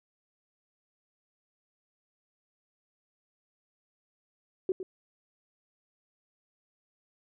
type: tone with echo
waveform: sine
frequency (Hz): 373.9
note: F#4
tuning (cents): +18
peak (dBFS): -24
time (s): 4.69-4.72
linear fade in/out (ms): 2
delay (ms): 110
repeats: 1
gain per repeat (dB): -10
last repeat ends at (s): 4.83
effects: none